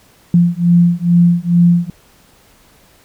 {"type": "beating tone pair", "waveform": "sine", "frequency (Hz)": [172, 174.3], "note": ["F3", "F3"], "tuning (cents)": [-26, -3], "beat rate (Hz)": 2.3, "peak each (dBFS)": -11, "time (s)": [0.34, 1.9], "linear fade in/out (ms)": 2, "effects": ["pink hiss -49 dBFS RMS until 3.04 s"]}